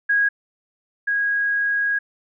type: tone pair in turn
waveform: sine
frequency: 1646 / 1646 Hz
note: G#6 / G#6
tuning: -16 / -16 cents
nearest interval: unison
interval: 0 cents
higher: neither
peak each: -15 / -18 dBFS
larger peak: first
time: 0.09-0.29 / 1.07-1.99 s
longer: second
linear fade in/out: 10 ms
effects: none

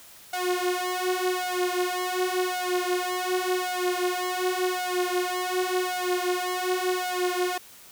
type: tone with flanger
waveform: sawtooth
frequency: 363.6 Hz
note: F#4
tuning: 30 cents flat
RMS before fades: -27 dBFS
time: 0.33-7.58 s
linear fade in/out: 5 ms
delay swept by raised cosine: 1.4 to 7.3 ms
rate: 0.89 Hz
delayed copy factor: +0.95
effects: white hiss -49 dBFS RMS until 7.91 s

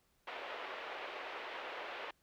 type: band-pass noise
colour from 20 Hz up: pink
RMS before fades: -45 dBFS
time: 0.27-2.11 s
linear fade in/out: 5 ms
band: 440 to 3100 Hz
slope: 24 dB/octave
effects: pink hiss -75 dBFS RMS until 2.22 s

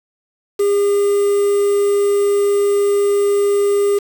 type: tone with quantisation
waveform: triangle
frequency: 404.7 Hz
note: G#4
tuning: 45 cents flat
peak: -10 dBFS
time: 0.59-3.99 s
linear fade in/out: 10 ms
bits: 5
effects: none

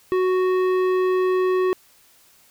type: tone with tanh clipping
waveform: triangle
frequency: 370 Hz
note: F#4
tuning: in tune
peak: -19 dBFS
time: 0.12-1.73 s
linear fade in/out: 0 ms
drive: 17 dB
effects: white hiss -55 dBFS RMS until 2.5 s

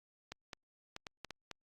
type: clicks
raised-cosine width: 0.2 ms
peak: -26 dBFS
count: 7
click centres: 0.32 / 0.532 / 0.964 / 1.068 / 1.247 / 1.307 / 1.513 s
effects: Opus 48 kbps

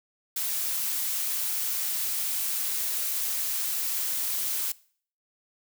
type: noise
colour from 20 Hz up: blue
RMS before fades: -29 dBFS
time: 0.36-4.72 s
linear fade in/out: 5 ms
effects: noise-tail reverb RT60 0.5 s tail -21 dB re dry

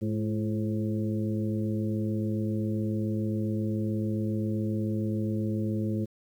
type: harmonic tone with a mistuned harmonic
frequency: 107.2 Hz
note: A2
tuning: 45 cents flat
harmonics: 1 / 2 / 3 / 4 / 5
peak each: -30 / -30 / -34 / -41 / -41 dBFS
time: 0.01-6.06 s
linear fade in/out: 20 ms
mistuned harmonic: 3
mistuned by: +62 cents
effects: 10-bit

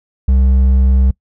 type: tone with hard clipping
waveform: triangle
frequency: 65.41 Hz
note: C2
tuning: in tune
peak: -9 dBFS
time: 0.28-1.11 s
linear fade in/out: 5 ms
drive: 8 dB
effects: noise-tail reverb RT60 0.1 s tail -23 dB re dry

